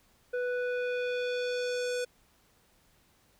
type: tone with low-pass filter sweep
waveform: square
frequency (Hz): 493.9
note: B4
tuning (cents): 0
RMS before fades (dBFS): -32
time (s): 0.33-2.05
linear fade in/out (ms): 10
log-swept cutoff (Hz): 1300 to 8400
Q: 1.4
effects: pink hiss -66 dBFS RMS until 3.39 s